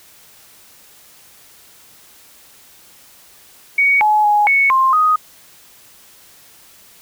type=tone with pitch steps; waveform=sine; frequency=2241 / 849 / 833 / 2214 / 1055 / 1248 Hz; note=C#7 / G#5 / G#5 / C#7 / C6 / D#6; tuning=+18 / +38 / +5 / -3 / +14 / +5 cents; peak=-10 dBFS; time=3.78-5.16 s; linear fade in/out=5 ms; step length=230 ms; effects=white hiss -46 dBFS RMS until 7.01 s